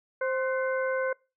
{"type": "harmonic tone with a mistuned harmonic", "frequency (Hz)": 523.3, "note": "C5", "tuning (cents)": 0, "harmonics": [1, 2, 3, 4], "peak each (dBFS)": [-27, -36, -33, -41], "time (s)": [0.21, 1.13], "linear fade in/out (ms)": 5, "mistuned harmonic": 3, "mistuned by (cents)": -66, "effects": ["noise-tail reverb RT60 0.3 s tail -25 dB re dry"]}